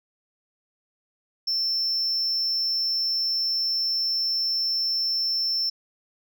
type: tone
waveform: sine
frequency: 5360 Hz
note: E8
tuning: 28 cents sharp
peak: -20 dBFS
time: 1.47-5.7 s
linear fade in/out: 10 ms
effects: tanh soft clip ceiling -21 dBFS